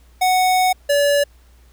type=tone pair in turn; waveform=square; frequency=740 / 573.3 Hz; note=F#5 / D5; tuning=0 / -42 cents; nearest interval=major third; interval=442 cents; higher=first; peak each=-14 dBFS; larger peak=neither; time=0.21-0.73 / 0.89-1.24 s; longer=first; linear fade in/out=10 ms; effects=added 60 Hz sine -47 dBFS peak until 1.72 s + pink hiss -57 dBFS RMS until 1.72 s